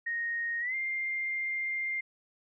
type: tone with pitch glide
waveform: sine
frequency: 1864.7 to 2105 Hz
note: A#6 to C7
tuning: 0 to +10 cents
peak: -30 dBFS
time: 0.06-2.01 s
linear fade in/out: 10 ms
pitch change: +210 cents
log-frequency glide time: 0.6-0.75 s
effects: none